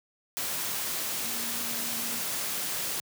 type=tone in noise; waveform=sine; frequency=232.7 Hz; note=A#3; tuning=3 cents flat; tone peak=-43 dBFS; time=1.25-2.19 s; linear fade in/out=0 ms; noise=white; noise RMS=-32 dBFS; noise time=0.37-3 s; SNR=-14 dB; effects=high-pass 100 Hz 12 dB/octave